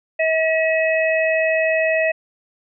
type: harmonic tone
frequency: 641 Hz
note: E5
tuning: 49 cents flat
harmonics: 1 / 3 / 4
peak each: -17 / -22 / -23 dBFS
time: 0.19-2.12 s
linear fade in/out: 10 ms
effects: none